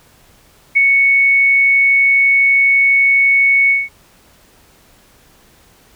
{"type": "tone with ADSR envelope", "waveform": "sine", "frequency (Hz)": 2217, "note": "C#7", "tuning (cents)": 0, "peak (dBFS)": -6, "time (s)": [0.75, 3.89], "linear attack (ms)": 20, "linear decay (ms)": 17, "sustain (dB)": -2, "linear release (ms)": 190, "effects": ["pink hiss -49 dBFS RMS until 5.95 s"]}